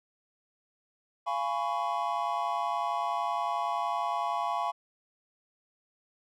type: chord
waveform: triangle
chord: C# dominant seventh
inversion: first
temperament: just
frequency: 693 / 831.5 / 997.9 / 1108.7 Hz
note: E#5 / G#5 / B5 / C#6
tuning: -14 / +2 / +18 / 0 cents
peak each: -32 dBFS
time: 1.26-4.72 s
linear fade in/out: 20 ms
effects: none